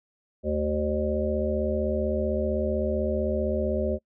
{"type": "harmonic tone with a mistuned harmonic", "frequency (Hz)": 75.7, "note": "D#2", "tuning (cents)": -47, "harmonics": [1, 3, 5, 7, 8], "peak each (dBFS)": [-30, -30, -30, -30, -30], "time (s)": [0.43, 3.99], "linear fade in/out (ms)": 50, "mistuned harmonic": 3, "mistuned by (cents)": -48, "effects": ["noise-tail reverb RT60 0.1 s tail -24 dB re dry"]}